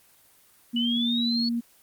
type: tone with pitch glide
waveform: sine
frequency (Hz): 237 to 235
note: A#3 to A#3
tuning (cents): +29 to +14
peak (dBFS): -24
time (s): 0.73-1.61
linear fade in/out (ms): 20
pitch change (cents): -15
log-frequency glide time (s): 0.87-1.28
type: linear sweep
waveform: sine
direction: up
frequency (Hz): 2935 to 4435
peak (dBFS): -26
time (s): 0.76-1.49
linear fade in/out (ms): 5
effects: white hiss -58 dBFS RMS until 1.82 s + Opus 24 kbps